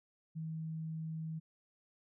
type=tone; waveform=sine; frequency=159.9 Hz; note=D#3; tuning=48 cents sharp; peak=-38 dBFS; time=0.35-1.4 s; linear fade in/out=20 ms; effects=none